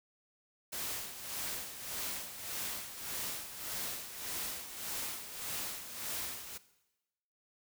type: noise with tremolo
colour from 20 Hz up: white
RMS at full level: -38 dBFS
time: 0.72-6.58 s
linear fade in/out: 10 ms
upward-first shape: sine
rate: 1.7 Hz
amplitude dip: 65%
effects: noise-tail reverb RT60 1.0 s tail -17 dB re dry